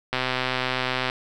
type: click train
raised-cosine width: 0.3 ms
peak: -8 dBFS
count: 125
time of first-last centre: 0.13-1.099 s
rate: 128 Hz
effects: none